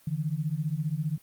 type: beating tone pair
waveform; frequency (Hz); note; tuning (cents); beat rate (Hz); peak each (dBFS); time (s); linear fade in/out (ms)
sine; 146.3 / 161.3; D3 / E3; -6 / -37; 15; -30; 0.07-1.18; 5
effects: white hiss -59 dBFS RMS until 1.22 s + Opus 32 kbps